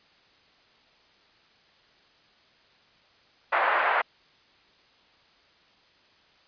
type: band-pass noise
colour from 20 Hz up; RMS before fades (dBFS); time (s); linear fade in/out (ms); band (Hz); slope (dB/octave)
pink; -24; 3.52-4.02; 10; 660 to 2000; 24
effects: white hiss -60 dBFS RMS until 6.47 s + resampled to 11025 Hz